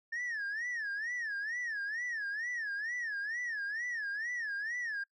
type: tone with vibrato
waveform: sine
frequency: 1780 Hz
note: A6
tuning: 20 cents sharp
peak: -32 dBFS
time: 0.12-5.04 s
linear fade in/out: 10 ms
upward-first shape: sine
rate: 2.2 Hz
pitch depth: 180 cents each way
effects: noise-tail reverb RT60 0.1 s tail -24 dB re dry + tanh soft clip ceiling -33 dBFS